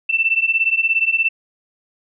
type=beating tone pair; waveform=sine; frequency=2662 / 2679 Hz; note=E7 / E7; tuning=+16 / +27 cents; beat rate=17 Hz; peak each=-18 / -17 dBFS; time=0.09-1.29 s; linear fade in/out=10 ms; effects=none